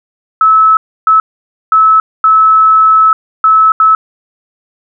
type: tone bursts at uneven times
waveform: sine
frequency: 1300 Hz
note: E6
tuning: 24 cents flat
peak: -3 dBFS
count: 6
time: 0.41-0.77 / 1.07-1.2 / 1.72-2 / 2.24-3.13 / 3.44-3.72 / 3.8-3.95 s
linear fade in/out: 2 ms
effects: none